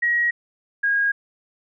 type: tone pair in turn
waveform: sine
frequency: 1900 / 1634.5 Hz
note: A#6 / G#6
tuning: +33 / -28 cents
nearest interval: minor third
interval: 261 cents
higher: first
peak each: -17 dBFS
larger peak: neither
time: 0.02-0.31 / 0.83-1.12 s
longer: neither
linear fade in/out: 10 ms
effects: none